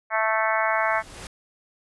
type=harmonic tone; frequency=220 Hz; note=A3; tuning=in tune; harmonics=3 / 4 / 5 / 6 / 7 / 8 / 9 / 10; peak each=-26 / -27 / -28 / -29 / -29 / -30 / -31 / -31 dBFS; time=0.1-1.03 s; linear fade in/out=50 ms
type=noise with exponential growth; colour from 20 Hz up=pink; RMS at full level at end=-36 dBFS; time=0.39-1.27 s; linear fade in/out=2 ms; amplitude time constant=190 ms
effects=resampled to 24000 Hz